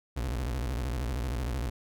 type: tone with vibrato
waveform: 35% pulse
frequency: 61.74 Hz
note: B1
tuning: in tune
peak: -28 dBFS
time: 0.16-1.7 s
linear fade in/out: 10 ms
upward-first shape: square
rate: 13 Hz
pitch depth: 190 cents each way
effects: none